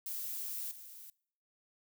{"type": "noise with level steps", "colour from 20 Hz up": "violet", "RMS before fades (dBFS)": [-40, -51], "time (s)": [0.06, 1.1], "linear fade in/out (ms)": 2, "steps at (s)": 0.71, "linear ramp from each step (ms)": 5, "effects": ["noise-tail reverb RT60 0.6 s tail -24 dB re dry"]}